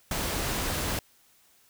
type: noise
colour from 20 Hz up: pink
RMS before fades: -30 dBFS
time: 0.11-0.99 s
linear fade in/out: 2 ms
effects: white hiss -62 dBFS RMS until 1.69 s